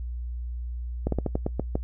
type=slowing click train; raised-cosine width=2 ms; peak=-12 dBFS; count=8; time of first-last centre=1.07-1.755 s; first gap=53 ms; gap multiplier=1.2; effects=noise-tail reverb RT60 0.1 s tail -22 dB re dry + added 60 Hz sine -30 dBFS peak until 1.83 s